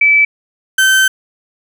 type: tone pair in turn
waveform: sine / 35% pulse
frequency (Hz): 2308 / 1543.4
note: D7 / G6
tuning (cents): -31 / -27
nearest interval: perfect fifth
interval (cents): 696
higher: first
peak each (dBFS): -6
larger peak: neither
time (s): 0.01-0.25 / 0.78-1.08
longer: second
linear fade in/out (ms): 5
effects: none